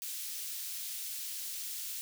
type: high-pass noise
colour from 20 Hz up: white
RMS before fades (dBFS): -40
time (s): 0.02-2.01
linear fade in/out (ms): 0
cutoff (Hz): 3200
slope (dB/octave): 12
effects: none